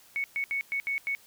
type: tone bursts at uneven times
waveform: sine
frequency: 2217 Hz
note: C#7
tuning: in tune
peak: -27 dBFS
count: 6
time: 0.16-0.24 / 0.36-0.44 / 0.51-0.61 / 0.72-0.8 / 0.87-0.98 / 1.07-1.15 s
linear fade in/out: 0 ms
effects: white hiss -57 dBFS RMS until 1.26 s